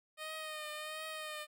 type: tone with vibrato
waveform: 10% pulse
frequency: 617 Hz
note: D#5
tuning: 15 cents flat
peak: -33 dBFS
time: 0.17-1.47 s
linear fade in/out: 50 ms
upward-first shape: triangle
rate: 1.4 Hz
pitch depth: 40 cents each way
effects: none